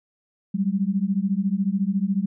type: beating tone pair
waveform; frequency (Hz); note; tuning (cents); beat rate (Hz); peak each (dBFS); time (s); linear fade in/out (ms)
sine; 188.8 / 202.8; F#3 / G#3; +35 / -41; 14; -23; 0.54-2.26; 10
effects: none